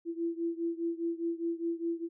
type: beating tone pair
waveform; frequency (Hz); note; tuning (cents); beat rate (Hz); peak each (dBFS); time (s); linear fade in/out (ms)
sine; 334.1 / 339; E4 / E4; +23 / +49; 4.9; -33 / -35; 0.05-2.09; 50
effects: none